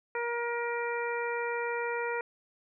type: harmonic tone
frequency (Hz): 473.3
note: A#4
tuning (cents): +26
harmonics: 1 / 2 / 3 / 4 / 5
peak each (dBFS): -33 / -36 / -38 / -39 / -40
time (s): 0.15-2.21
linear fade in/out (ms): 2
effects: none